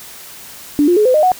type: tone with pitch steps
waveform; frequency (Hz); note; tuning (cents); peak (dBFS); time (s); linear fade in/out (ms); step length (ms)
sine; 292.4 / 351.8 / 423.2 / 509.1 / 612.5 / 736.8; D4 / F4 / G#4 / C5 / D#5 / F#5; -7 / +13 / +33 / -47 / -27 / -7; -8; 0.79-1.318; 0; 88
effects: white hiss -35 dBFS RMS until 1.39 s